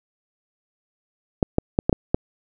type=clicks; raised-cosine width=2 ms; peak=-3 dBFS; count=6; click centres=1.428 / 1.584 / 1.789 / 1.895 / 1.928 / 2.145 s; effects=none